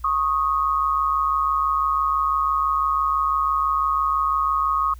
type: tone pair together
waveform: sine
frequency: 1100 / 1246 Hz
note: C#6 / D#6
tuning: -14 / +2 cents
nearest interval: major second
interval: 216 cents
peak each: -21 dBFS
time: 0.04-4.94 s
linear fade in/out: 5 ms
effects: added 60 Hz sine -37 dBFS peak until 4.99 s + white hiss -57 dBFS RMS until 4.99 s